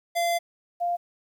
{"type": "tone pair in turn", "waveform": ["square", "sine"], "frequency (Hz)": [687, 698.2], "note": ["F5", "F5"], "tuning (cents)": [-29, -1], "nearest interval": "unison", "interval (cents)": 28, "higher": "second", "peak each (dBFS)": -23, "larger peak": "neither", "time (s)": [[0.15, 0.39], [0.8, 0.97]], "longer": "first", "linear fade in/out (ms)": 20, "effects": ["10-bit"]}